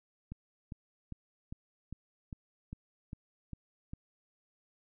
click train, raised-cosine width 5 ms, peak -29 dBFS, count 10, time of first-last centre 0.32-3.934 s, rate 2.49 Hz, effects none

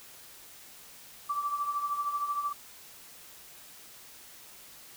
sine tone with tremolo, 1163 Hz, D6, 17 cents flat, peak -26 dBFS, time 1.29-2.53 s, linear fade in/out 10 ms, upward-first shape triangle, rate 13 Hz, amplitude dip 70%, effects white hiss -51 dBFS RMS until 4.96 s

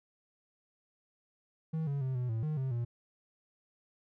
triangle tone with pitch steps, 159.8 / 140.7 / 131.1 / 124.4 / 112.1 / 153.7 / 132.2 / 118.7 Hz, D#3 / C#3 / C3 / B2 / A2 / D#3 / C3 / A#2, +47 / +26 / +4 / +13 / +33 / -21 / +18 / +32 cents, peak -29 dBFS, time 1.73-2.85 s, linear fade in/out 10 ms, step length 140 ms, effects none

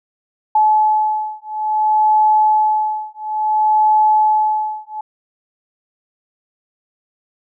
sine beating tone pair, 858 / 858.58 Hz, A5 / A5, -44 / -43 cents, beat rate 0.58 Hz, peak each -15 dBFS, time 0.55-5.01 s, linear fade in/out 5 ms, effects none

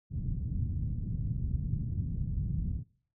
white low-pass noise, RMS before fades -33 dBFS, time 0.1-2.84 s, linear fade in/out 50 ms, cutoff 150 Hz, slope 24 dB/octave, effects noise-tail reverb RT60 0.5 s tail -21 dB re dry

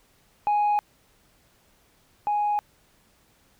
sine tone pair in turn, 830.6 / 830.6 Hz, G#5 / G#5, 0 / 0 cents, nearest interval unison, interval 0 cents, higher neither, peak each -17 / -20 dBFS, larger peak first, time 0.47-0.79 / 2.27-2.59 s, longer neither, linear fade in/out 0 ms, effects tanh soft clip ceiling -18 dBFS + pink hiss -62 dBFS RMS until 3.59 s

